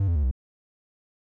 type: tone with pitch steps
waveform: triangle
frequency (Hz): 98 / 84.82 / 73.42 / 63.55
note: G2 / E2 / D2 / C2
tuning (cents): 0 / +50 / 0 / -50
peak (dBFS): -18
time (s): 0-0.312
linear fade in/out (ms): 5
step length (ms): 78
effects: none

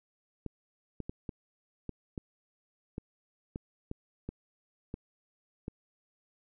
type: clicks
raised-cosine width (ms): 3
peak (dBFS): -24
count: 12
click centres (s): 0.463 / 1.003 / 1.095 / 1.292 / 1.893 / 2.178 / 2.981 / 3.559 / 3.914 / 4.29 / 4.941 / 5.681
effects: none

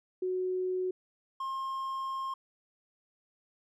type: tone pair in turn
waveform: sine / triangle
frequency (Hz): 368.9 / 1066.6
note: F#4 / C6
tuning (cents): -5 / +33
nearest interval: octave + tritone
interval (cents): 1838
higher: second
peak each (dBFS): -29 / -31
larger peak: first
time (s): 0.22-0.91 / 1.4-2.34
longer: second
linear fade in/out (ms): 5
effects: none

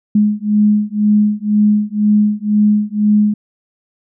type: beating tone pair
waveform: sine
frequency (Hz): 208.6 / 210.6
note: G#3 / G#3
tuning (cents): +8 / +24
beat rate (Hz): 2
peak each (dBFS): -13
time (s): 0.15-3.34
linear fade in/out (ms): 5
effects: none

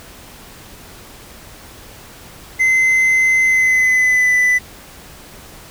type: tone with pitch glide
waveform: triangle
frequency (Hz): 2057 to 1993.8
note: C7 to B6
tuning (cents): -30 to +16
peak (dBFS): -9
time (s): 2.59-4.59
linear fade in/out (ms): 20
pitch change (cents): -54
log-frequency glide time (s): 3.43-4.35
effects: pink hiss -39 dBFS RMS until 5.7 s

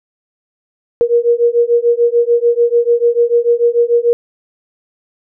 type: beating tone pair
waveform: sine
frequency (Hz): 470.2 / 477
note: A#4 / A#4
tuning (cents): +15 / +40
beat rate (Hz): 6.8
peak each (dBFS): -12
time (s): 1.01-4.13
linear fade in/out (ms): 0
effects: none

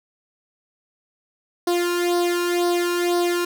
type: tone with flanger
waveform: sawtooth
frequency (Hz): 350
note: F4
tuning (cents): +4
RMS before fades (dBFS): -21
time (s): 1.67-3.45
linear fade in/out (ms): 5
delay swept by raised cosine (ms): 0.2 to 0.75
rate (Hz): 2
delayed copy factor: +0.75
effects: none

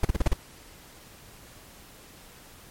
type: noise bursts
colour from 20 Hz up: brown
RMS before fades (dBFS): -19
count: 6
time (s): 0.03-0.335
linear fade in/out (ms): 5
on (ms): 20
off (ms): 37
effects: pink hiss -50 dBFS RMS until 2.7 s + MP3 64 kbps

